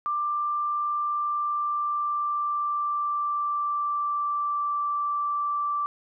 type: tone with pitch glide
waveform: sine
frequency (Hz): 1183 to 1168.7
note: D6 to D6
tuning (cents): +12 to -9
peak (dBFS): -24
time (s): 0.06-5.86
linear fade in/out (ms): 0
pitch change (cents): -21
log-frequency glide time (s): 0.95-4.78
effects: none